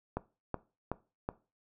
click train, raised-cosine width 1 ms, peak -19 dBFS, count 4, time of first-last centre 0.17-1.289 s, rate 2.68 Hz, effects noise-tail reverb RT60 0.3 s tail -18 dB re dry

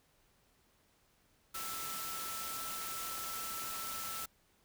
sine tone in noise, 1325 Hz, E6, 9 cents sharp, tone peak -44 dBFS, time 1.54-4.26 s, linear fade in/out 10 ms, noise white, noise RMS -42 dBFS, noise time 1.54-4.26 s, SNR -5 dB, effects pink hiss -71 dBFS RMS until 4.64 s

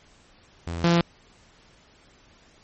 sawtooth tone pair in turn, 84.5 / 170.52 Hz, E2 / F3, +43 / -41 cents, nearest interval octave, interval 1216 cents, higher second, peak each -25 / -13 dBFS, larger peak second, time 0.67-0.84 / 0.84-1.01 s, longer neither, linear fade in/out 0 ms, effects pink hiss -56 dBFS RMS until 2.63 s + MP3 32 kbps

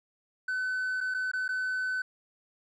triangle tone with dropouts, 1512 Hz, F#6, 37 cents sharp, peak -26 dBFS, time 0.48-2.02 s, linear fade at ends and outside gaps 5 ms, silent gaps 1.006-1.01 / 1.141-1.145 / 1.316-1.334 / 1.48-1.489 s, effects tanh soft clip ceiling -22 dBFS + resampled to 24000 Hz

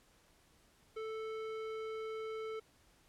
square tone with low-pass filter, 440 Hz, A4, in tune, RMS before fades -42 dBFS, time 0.96-2.6 s, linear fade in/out 10 ms, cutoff 2500 Hz, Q 0.82, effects pink hiss -68 dBFS RMS until 3.08 s + low-pass 12000 Hz 12 dB/octave

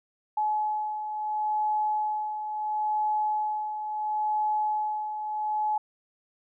sine beating tone pair, 851 / 851.73 Hz, G#5 / G#5, +42 / +43 cents, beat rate 0.73 Hz, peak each -34 / -26 dBFS, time 0.37-5.78 s, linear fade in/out 5 ms, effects none

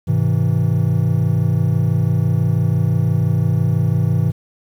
triangle chord, Ab augmented, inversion none, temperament just, 103.83 / 129.78 / 162.23 Hz, Ab2 / C3 / E3, 0 / -14 / -27 cents, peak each -16 dBFS, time 0.07-4.32 s, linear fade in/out 20 ms, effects 8-bit

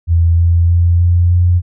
sine tone with pitch steps, 84 / 85.07 / 86.16 / 87.26 / 88.38 Hz, E2 / F2 / F2 / F2 / F2, +33 / -45 / -23 / -1 / +21 cents, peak -7 dBFS, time 0.07-1.62 s, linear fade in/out 50 ms, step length 310 ms, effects none

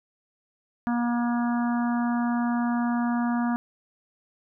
harmonic tone, 238.7 Hz, A#3, 41 cents sharp, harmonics 1 / 3 / 4 / 5 / 6 / 7, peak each -23 / -33 / -35 / -37 / -39 / -40 dBFS, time 0.87-3.56 s, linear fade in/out 0 ms, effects none

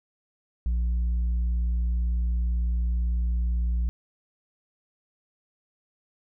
sine tone with tanh clipping, 59 Hz, A#1, 22 cents sharp, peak -23 dBFS, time 0.66-3.89 s, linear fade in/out 0 ms, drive 3 dB, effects none

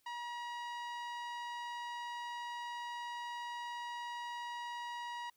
sawtooth tone with low-pass filter, 957 Hz, A#5, 45 cents sharp, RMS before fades -43 dBFS, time 0.06-5.3 s, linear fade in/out 5 ms, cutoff 4400 Hz, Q 0.58, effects white hiss -75 dBFS RMS until 5.36 s

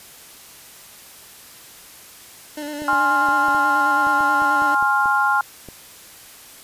25% pulse tone with vibrato, 295.8 Hz, D4, 13 cents sharp, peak -24 dBFS, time 2.57-4.75 s, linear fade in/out 5 ms, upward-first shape square, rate 9.3 Hz, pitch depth 32 cents each way
clicks, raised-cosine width 2 ms, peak -23 dBFS, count 12, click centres 2.82 / 2.931 / 3.287 / 3.484 / 3.548 / 4.069 / 4.207 / 4.42 / 4.621 / 4.826 / 5.058 / 5.687 s
sine chord, F minor, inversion first, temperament equal with one note detuned, 830.6 / 1059.3 / 1396.9 Hz, Ab5 / C6 / F6, 0 / +21 / 0 cents, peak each -20 / -21 / -18 dBFS, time 2.88-5.41 s, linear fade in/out 2 ms
effects white hiss -43 dBFS RMS until 6.63 s + resampled to 32000 Hz

